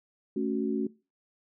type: chord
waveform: sine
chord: F# minor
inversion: first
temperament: equal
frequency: 220 / 277.2 / 370 Hz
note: A3 / C#4 / F#4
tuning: 0 / 0 / 0 cents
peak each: -31 dBFS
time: 0.36-0.87 s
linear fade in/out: 5 ms
effects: noise-tail reverb RT60 0.3 s tail -21 dB re dry